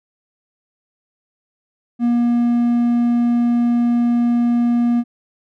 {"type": "tone", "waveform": "triangle", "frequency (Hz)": 238.4, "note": "A#3", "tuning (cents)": 39, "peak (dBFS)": -11, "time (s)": [1.99, 5.04], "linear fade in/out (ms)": 50, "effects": []}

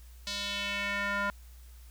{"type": "tone with band-pass filter sweep", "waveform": "square", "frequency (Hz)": 201.7, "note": "G3", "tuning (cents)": 50, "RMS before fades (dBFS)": -33, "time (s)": [0.27, 1.3], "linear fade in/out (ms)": 0, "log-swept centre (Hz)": [4500, 1300], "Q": 2.3, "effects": ["added 60 Hz sine -48 dBFS peak until 1.9 s", "white hiss -61 dBFS RMS until 1.9 s"]}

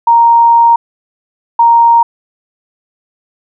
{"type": "tone pair in turn", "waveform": "sine", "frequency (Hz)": [932.3, 932.3], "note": ["A#5", "A#5"], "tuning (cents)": [0, 0], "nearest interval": "unison", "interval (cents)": 0, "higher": "neither", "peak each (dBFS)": -3, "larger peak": "neither", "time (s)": [[0.07, 0.76], [1.59, 2.03]], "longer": "first", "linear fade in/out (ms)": 5, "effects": []}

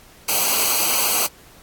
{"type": "noise with comb filter", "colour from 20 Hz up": "white", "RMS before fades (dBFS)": -19, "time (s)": [0.28, 1.27], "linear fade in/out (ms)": 10, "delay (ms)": 0.56, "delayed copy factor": -0.75, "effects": ["pink hiss -48 dBFS RMS until 1.62 s", "AAC 64 kbps"]}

